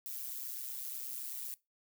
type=noise with amplitude modulation; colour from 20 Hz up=violet; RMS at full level=-39 dBFS; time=0.06-1.54 s; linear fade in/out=0 ms; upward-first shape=sine; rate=128 Hz; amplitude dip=65%; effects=noise-tail reverb RT60 0.2 s tail -20 dB re dry